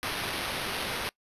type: noise with sample-and-hold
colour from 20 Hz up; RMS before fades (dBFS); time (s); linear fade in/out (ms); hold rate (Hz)
white; -33; 0.03-1.09; 0; 7350
effects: noise-tail reverb RT60 0.1 s tail -23 dB re dry + resampled to 32000 Hz